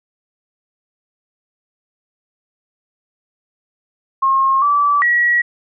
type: tone with pitch steps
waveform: sine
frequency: 1075 / 1157 / 1919 Hz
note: C6 / D6 / A#6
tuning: +47 / -26 / +50 cents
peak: -11 dBFS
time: 4.22-5.42 s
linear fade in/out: 10 ms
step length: 400 ms
effects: none